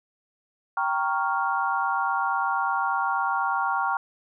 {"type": "chord", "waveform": "sine", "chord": "G half-diminished seventh", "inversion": "none", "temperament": "equal", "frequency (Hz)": [784, 932.3, 1108.7, 1396.9], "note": ["G5", "Bb5", "Db6", "F6"], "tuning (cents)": [0, 0, 0, 0], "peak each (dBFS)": -28, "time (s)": [0.77, 3.97], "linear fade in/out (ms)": 2, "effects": []}